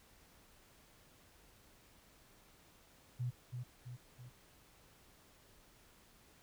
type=tone with echo; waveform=sine; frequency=123.47 Hz; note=B2; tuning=in tune; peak=-35 dBFS; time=3.19-3.31 s; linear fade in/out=20 ms; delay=330 ms; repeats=3; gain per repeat=-5 dB; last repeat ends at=4.3 s; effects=pink hiss -65 dBFS RMS until 6.42 s